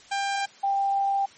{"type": "tone pair in turn", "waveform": ["sawtooth", "sine"], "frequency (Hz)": [795, 791], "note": ["G5", "G5"], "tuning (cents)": [24, 15], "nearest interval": "unison", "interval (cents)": 9, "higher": "first", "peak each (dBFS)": -21, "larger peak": "neither", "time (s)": [[0.11, 0.46], [0.63, 1.26]], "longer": "second", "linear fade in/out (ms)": 10, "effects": ["white hiss -51 dBFS RMS until 1.37 s", "MP3 32 kbps"]}